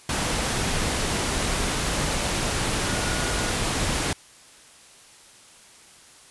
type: tone in noise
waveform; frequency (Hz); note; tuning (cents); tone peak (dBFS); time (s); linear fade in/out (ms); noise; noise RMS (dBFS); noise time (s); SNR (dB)
sine; 1446; F#6; -40; -35; 2.85-3.5; 2; pink; -25; 0.09-4.13; -13
effects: white hiss -50 dBFS RMS until 6.3 s + resampled to 24000 Hz